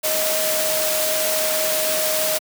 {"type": "tone in noise", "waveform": "sine", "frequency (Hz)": 625, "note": "D#5", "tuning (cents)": 8, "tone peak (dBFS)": -23, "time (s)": [0.03, 2.39], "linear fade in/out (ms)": 20, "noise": "white", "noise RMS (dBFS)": -22, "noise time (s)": [0.03, 2.39], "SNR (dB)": -4, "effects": ["high-pass 200 Hz 12 dB/octave"]}